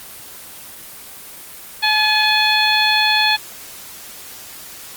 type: harmonic tone with a mistuned harmonic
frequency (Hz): 857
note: A5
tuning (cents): -46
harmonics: 1 / 2 / 3 / 4 / 5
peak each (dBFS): -19 / -19 / -19 / -19 / -19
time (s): 1.82-3.37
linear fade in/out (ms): 20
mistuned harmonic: 3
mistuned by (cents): -45
effects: white hiss -36 dBFS RMS until 4.96 s + Opus 24 kbps